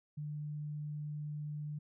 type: tone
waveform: sine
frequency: 149.2 Hz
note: D3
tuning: 28 cents sharp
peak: -38 dBFS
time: 0.17-1.79 s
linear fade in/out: 10 ms
effects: none